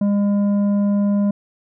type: tone with tanh clipping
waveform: triangle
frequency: 202.8 Hz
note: G#3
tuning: 41 cents flat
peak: -16 dBFS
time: 0.01-1.31 s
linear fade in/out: 5 ms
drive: 12 dB
effects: none